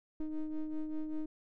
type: ring-modulated tone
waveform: triangle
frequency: 155.56 Hz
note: D#3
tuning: in tune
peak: -29 dBFS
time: 0.2-1.26 s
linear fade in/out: 5 ms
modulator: 153 Hz
effects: none